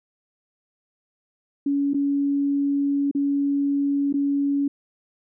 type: tone with dropouts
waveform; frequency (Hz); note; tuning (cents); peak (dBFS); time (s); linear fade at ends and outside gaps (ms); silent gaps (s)
sine; 281.8; C#4; +29; -19; 1.66-4.68; 5; 1.935-1.943 / 3.113-3.149 / 4.127-4.139
effects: none